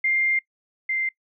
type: tone pair in turn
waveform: sine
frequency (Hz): 2107 / 2088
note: C7 / C7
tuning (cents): +12 / -4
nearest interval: unison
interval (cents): 16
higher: first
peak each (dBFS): -19 / -22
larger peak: first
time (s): 0.04-0.39 / 0.89-1.09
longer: first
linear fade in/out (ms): 5
effects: noise-tail reverb RT60 0.1 s tail -22 dB re dry